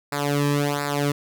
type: tone with flanger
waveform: sawtooth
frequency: 144.1 Hz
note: D3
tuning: 33 cents flat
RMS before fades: -23 dBFS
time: 0.12-1.12 s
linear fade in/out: 5 ms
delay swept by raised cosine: 0.32 to 1.42 ms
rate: 1.4 Hz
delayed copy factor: -0.9
effects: none